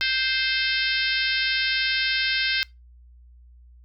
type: harmonic tone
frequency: 523.3 Hz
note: C5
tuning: in tune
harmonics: 3 / 4 / 5 / 6 / 7 / 8 / 9 / 10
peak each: -27 / -28 / -29 / -30 / -30 / -31 / -32 / -32 dBFS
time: 0.01-2.63 s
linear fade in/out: 0 ms
effects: noise-tail reverb RT60 0.2 s tail -22 dB re dry + added 60 Hz sine -47 dBFS peak until 3.84 s